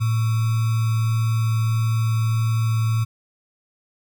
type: tone with sample-and-hold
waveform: sine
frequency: 112.3 Hz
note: A2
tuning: 36 cents sharp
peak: -17 dBFS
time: 0-3.05 s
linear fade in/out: 20 ms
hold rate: 1225 Hz
effects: none